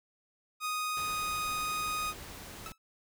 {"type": "tone", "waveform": "sawtooth", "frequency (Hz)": 1244.5, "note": "D#6", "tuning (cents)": 0, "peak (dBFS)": -28, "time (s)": [0.6, 2.14], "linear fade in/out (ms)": 50}
{"type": "noise", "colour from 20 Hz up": "pink", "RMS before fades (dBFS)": -46, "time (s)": [0.97, 2.72], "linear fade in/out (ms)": 0}
{"type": "tone with exponential decay", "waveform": "sawtooth", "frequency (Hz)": 1304, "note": "E6", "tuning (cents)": -19, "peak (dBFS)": -34, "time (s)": [2.66, 2.78], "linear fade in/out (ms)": 1, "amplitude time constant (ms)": 26}
{"effects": []}